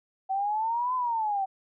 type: exponential two-way sweep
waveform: sine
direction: up then down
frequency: 759 to 1025 to 759 Hz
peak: -25 dBFS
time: 0.29-1.46 s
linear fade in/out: 20 ms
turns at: 0.95 s
effects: none